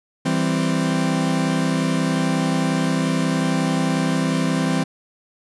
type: chord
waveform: 40% pulse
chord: C major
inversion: first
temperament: equal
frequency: 164.81 / 196 / 261.6 Hz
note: E3 / G3 / C4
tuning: 0 / 0 / 0 cents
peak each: -21 / -24 / -21 dBFS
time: 0.25-4.84 s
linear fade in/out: 10 ms
effects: resampled to 24000 Hz